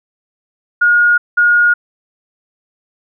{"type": "tone pair in turn", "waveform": "sine", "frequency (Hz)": [1434, 1434], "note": ["F6", "F6"], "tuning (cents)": [45, 45], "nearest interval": "unison", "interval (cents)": 0, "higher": "neither", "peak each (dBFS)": -7, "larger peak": "neither", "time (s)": [[0.81, 1.18], [1.37, 1.74]], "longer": "neither", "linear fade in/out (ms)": 10, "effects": []}